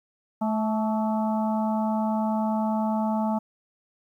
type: harmonic tone with a mistuned harmonic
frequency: 217.6 Hz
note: A3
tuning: 19 cents flat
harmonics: 1 / 3 / 4 / 5 / 6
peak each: -24 / -31 / -29 / -40 / -42 dBFS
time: 0.41-3.39 s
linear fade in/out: 10 ms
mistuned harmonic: 5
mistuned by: +54 cents
effects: 10-bit